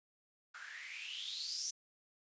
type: noise with band-pass filter sweep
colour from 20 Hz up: blue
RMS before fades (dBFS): -44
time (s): 0.54-1.71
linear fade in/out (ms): 10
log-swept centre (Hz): 1400 to 6100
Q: 8.4
effects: resampled to 16000 Hz